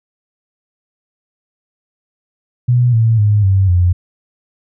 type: tone with pitch steps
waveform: sine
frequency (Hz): 122.8 / 113.26 / 104.46 / 96.35 / 88.86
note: B2 / A#2 / G#2 / G2 / F2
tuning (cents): -9 / -49 / +11 / -29 / +31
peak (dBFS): -8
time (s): 2.68-3.93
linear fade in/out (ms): 10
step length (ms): 250
effects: none